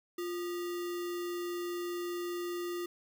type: tone with sample-and-hold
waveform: sine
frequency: 350.1 Hz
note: F4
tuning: 4 cents sharp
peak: -34 dBFS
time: 0.18-2.86 s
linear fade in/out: 5 ms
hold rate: 1575 Hz
effects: none